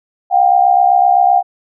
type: tone pair together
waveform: sine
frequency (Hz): 716.2 / 784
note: F5 / G5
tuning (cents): +43 / 0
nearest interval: major second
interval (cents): 157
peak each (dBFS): -10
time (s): 0.3-1.43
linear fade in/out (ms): 50
effects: none